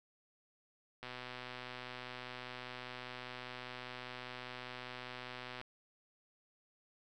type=click train; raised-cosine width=0.3 ms; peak=-29 dBFS; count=574; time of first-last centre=1.03-5.614 s; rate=125 Hz; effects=none